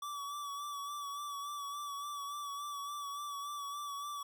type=tone with vibrato; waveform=square; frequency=1149 Hz; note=D6; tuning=38 cents flat; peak=-40 dBFS; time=0.02-4.23 s; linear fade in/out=5 ms; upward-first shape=sine; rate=3.5 Hz; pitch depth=36 cents each way; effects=none